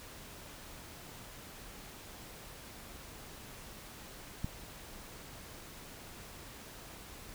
click, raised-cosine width 5 ms, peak -22 dBFS, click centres 4.445 s, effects pink hiss -50 dBFS RMS until 7.34 s

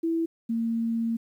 sine tone pair in turn, 329.6 / 229.1 Hz, E4 / A#3, 0 / -30 cents, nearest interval tritone, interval 630 cents, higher first, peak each -23 / -24 dBFS, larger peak first, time 0.03-0.26 / 0.49-1.17 s, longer second, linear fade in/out 10 ms, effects 10-bit

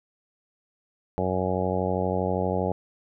harmonic tone, 92.5 Hz, F#2, in tune, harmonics 1 / 2 / 3 / 4 / 5 / 6 / 7 / 8 / 9, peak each -31 / -30 / -35 / -33 / -30 / -31 / -33 / -35 / -33 dBFS, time 1.18-2.72 s, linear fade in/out 0 ms, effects none

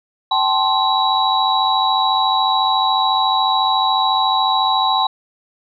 sine tone cluster, 774 / 868 / 1050 / 3902 Hz, G5 / A5 / C6 / B7, -22 / -24 / +6 / -22 cents, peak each -19 dBFS, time 0.31-5.07 s, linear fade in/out 5 ms, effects none

